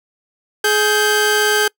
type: tone pair together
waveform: sawtooth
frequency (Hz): 421 / 1568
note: G#4 / G6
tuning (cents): +24 / 0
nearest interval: octave + major seventh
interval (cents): 2276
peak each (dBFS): -12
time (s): 0.64-1.68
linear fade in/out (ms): 5
effects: noise-tail reverb RT60 0.1 s tail -25 dB re dry